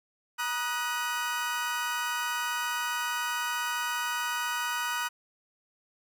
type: chord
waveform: 30% pulse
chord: D# minor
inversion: second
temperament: equal with one note detuned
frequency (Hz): 955.2 / 1244.5 / 1480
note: A#5 / D#6 / F#6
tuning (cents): +42 / 0 / 0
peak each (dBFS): -31 / -32 / -30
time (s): 0.38-5.09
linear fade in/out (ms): 20
effects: none